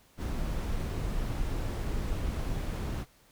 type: noise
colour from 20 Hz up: brown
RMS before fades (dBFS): -32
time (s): 0.17-3.06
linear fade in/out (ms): 50
effects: pink hiss -62 dBFS RMS until 3.31 s